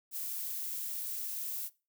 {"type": "noise", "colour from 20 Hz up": "violet", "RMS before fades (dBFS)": -38, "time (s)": [0.11, 1.7], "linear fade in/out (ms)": 50, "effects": ["noise-tail reverb RT60 0.3 s tail -21 dB re dry"]}